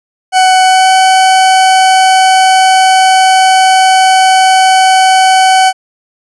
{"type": "tone with pitch glide", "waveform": "40% pulse", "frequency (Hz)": [748, 755.4], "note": ["F#5", "F#5"], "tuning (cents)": [19, 36], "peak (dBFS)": -3, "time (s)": [0.32, 5.73], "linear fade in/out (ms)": 50, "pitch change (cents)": 17, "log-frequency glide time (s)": [0.64, 0.9], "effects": ["resampled to 24000 Hz"]}